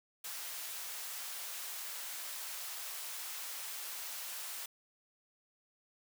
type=high-pass noise; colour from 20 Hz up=white; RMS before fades=-43 dBFS; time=0.24-4.66 s; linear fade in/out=5 ms; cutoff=710 Hz; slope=12 dB/octave; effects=none